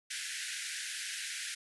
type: band-pass noise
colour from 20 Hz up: pink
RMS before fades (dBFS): -40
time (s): 0.1-1.55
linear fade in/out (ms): 10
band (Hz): 1500 to 11000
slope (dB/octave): 96
effects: none